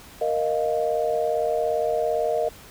sine chord, Bb suspended fourth, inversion none, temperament just, 466.2 / 621.6 / 699.2 Hz, Bb4 / Eb5 / F5, 0 / -2 / +2 cents, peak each -25 / -24 / -27 dBFS, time 0.21-2.49 s, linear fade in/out 5 ms, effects pink hiss -46 dBFS RMS until 2.7 s

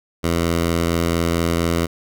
10% pulse tone, 84.3 Hz, E2, 39 cents sharp, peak -9 dBFS, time 0.23-1.87 s, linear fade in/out 20 ms, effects none

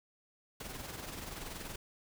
pink noise with amplitude modulation, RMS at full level -42 dBFS, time 0.6-1.76 s, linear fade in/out 5 ms, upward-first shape sine, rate 21 Hz, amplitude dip 50%, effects none

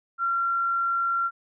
sine tone, 1371 Hz, F6, 32 cents flat, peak -22 dBFS, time 0.18-1.31 s, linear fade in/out 50 ms, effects none

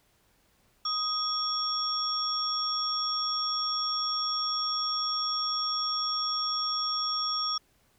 sine tone cluster, 1254 / 3376 / 5530 Hz, D#6 / G#7 / F8, +13 / +28 / -18 cents, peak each -32 / -37 / -29 dBFS, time 0.85-7.58 s, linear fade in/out 5 ms, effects pink hiss -67 dBFS RMS until 7.98 s

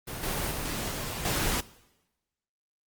pink noise with level steps, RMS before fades -37 / -30 / -33 / -35 / -28 dBFS, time 0.07-1.61 s, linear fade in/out 10 ms, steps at 0.23 / 0.51 / 0.91 / 1.25 s, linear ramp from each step 2 ms, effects noise-tail reverb RT60 1.0 s tail -20 dB re dry + Opus 24 kbps

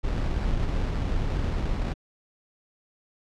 brown noise with sample-and-hold, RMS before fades -26 dBFS, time 0.03-1.94 s, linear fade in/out 20 ms, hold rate 3150 Hz, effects low-pass 5000 Hz 12 dB/octave

